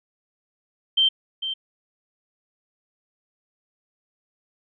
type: tone with echo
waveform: sine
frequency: 3131 Hz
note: G7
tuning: 3 cents flat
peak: -15 dBFS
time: 0.97-1.09 s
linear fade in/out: 10 ms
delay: 450 ms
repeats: 1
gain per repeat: -10 dB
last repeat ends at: 1.54 s
effects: none